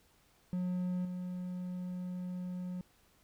triangle tone with level steps, 180.7 Hz, F#3, 41 cents flat, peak -30 / -35 dBFS, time 0.53-2.81 s, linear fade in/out 0 ms, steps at 1.05 s, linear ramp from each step 2 ms, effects pink hiss -68 dBFS RMS until 3.23 s

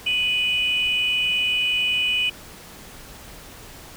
sine tone pair together, 2489 / 2960 Hz, D#7 / F#7, 0 / 0 cents, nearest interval minor third, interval 300 cents, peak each -21 dBFS, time 0.06-2.3 s, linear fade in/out 10 ms, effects tanh soft clip ceiling -12 dBFS + pink hiss -42 dBFS RMS until 3.96 s

